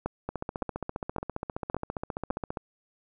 two click trains, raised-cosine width 1 ms, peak -15 / -18 dBFS, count 5 / 35, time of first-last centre 0.06-2.307 / 0.29-2.572 s, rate 1.78 / 14.9 Hz, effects none

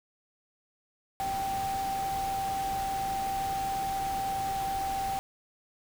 sine tone in noise, 780 Hz, G5, 9 cents flat, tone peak -29 dBFS, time 1.2-5.19 s, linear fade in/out 0 ms, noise pink, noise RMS -40 dBFS, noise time 1.2-5.19 s, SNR +8 dB, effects none

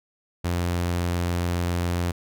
sawtooth tone, 87.3 Hz, F2, in tune, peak -19 dBFS, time 0.44-2.12 s, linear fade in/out 10 ms, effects none

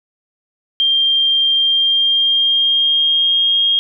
sine tone with pitch glide, 3186 to 3245 Hz, G7 to G#7, +27 to -41 cents, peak -11 dBFS, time 0.8-3.79 s, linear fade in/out 0 ms, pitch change +32 cents, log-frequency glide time 1.56-3.58 s, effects none

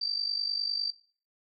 sine tone with amplitude modulation, 4667 Hz, D8, 12 cents flat, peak -24 dBFS, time 0.01-0.91 s, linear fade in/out 10 ms, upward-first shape sine, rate 49.9 Hz, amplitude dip 80%, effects noise-tail reverb RT60 0.4 s tail -18 dB re dry + MP3 64 kbps

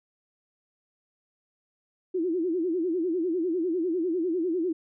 sine tone with vibrato, 344.9 Hz, F4, 22 cents flat, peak -24 dBFS, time 2.14-4.73 s, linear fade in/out 10 ms, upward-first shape sine, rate 10 Hz, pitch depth 150 cents each way, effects none

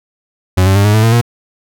40% pulse tone with pitch steps, 92.3 / 96.22 / 100.31 / 104.57 / 109.01 / 113.63 / 118.46 Hz, F#2 / G2 / G2 / G#2 / A2 / A#2 / A#2, -4 / -32 / +40 / +12 / -16 / -44 / +28 cents, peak -6 dBFS, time 0.57-1.214 s, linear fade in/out 10 ms, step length 92 ms, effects none

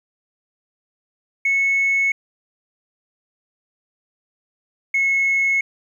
sine tone pair in turn, 2200 / 2184 Hz, C#7 / C#7, -14 / -26 cents, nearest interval unison, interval 12 cents, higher first, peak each -14 dBFS, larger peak neither, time 1.45-2.12 / 4.94-5.61 s, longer neither, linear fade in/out 5 ms, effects tanh soft clip ceiling -12 dBFS + 9-bit

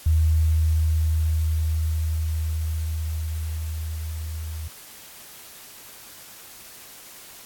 sine tone with level ramp, 79.2 Hz, D#2, 31 cents sharp, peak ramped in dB -15 to -29 dBFS, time 0.06-4.68 s, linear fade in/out 5 ms, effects white hiss -44 dBFS RMS until 7.45 s + AAC 64 kbps

